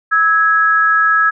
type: tone pair together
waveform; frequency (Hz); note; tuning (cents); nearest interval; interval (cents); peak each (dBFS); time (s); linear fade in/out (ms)
sine; 1302.4 / 1661.2; E6 / G#6; -21 / 0; major third; 421; -12; 0.11-1.31; 20
effects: none